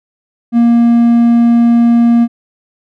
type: tone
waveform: triangle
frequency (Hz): 235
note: A#3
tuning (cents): +14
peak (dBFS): -3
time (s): 0.52-2.28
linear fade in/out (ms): 50
effects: none